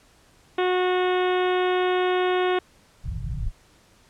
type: harmonic tone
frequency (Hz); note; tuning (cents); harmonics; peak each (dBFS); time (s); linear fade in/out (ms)
365; F#4; -24; 1 / 2 / 3 / 4 / 5 / 6 / 7 / 8 / 9 / 10; -21 / -27 / -31 / -33 / -35 / -37 / -38 / -39 / -40 / -41; 0.58-2.59; 5
type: low-pass noise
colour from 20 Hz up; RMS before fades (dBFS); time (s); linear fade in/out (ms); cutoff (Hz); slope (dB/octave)
pink; -28; 3.03-3.52; 50; 170; 96
effects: pink hiss -57 dBFS RMS until 4.09 s + low-pass 10000 Hz 12 dB/octave